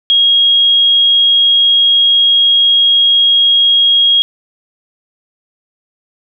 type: tone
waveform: sine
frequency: 3278 Hz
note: G#7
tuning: 23 cents flat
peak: -6 dBFS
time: 0.1-4.22 s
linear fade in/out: 0 ms
effects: none